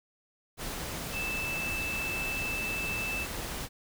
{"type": "tone in noise", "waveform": "sine", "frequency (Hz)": 2637, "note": "E7", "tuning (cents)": 0, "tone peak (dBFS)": -32, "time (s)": [1.12, 3.27], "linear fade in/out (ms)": 50, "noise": "pink", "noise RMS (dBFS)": -37, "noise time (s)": [0.57, 3.69], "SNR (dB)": 2, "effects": []}